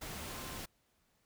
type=tone in noise; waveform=sine; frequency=1045 Hz; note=C6; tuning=2 cents flat; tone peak=-54 dBFS; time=0.29-0.59 s; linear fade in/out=10 ms; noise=pink; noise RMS=-44 dBFS; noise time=0.01-0.66 s; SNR=-13 dB; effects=pink hiss -75 dBFS RMS until 1.25 s